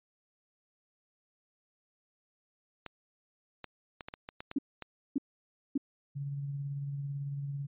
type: clicks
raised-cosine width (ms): 0.3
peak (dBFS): -25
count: 9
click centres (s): 2.863 / 3.643 / 4.008 / 4.085 / 4.139 / 4.289 / 4.405 / 4.514 / 4.823
type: tone bursts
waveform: sine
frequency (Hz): 277.2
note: C#4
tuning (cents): 0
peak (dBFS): -26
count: 3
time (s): 4.56-5.778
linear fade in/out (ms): 5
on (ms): 26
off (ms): 570
type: tone with tremolo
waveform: sine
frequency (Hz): 140.8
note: C#3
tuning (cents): +27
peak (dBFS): -33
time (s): 6.15-7.67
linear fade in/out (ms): 20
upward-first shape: sine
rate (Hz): 18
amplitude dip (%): 30
effects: resampled to 8000 Hz